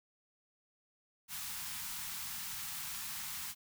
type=band-stop noise; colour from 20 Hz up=white; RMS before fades=-42 dBFS; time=1.28-3.55 s; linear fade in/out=50 ms; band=230 to 800 Hz; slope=48 dB/octave; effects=none